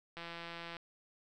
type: click train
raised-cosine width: 0.3 ms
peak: -29 dBFS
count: 102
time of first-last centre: 0.17-0.768 s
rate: 169 Hz
effects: none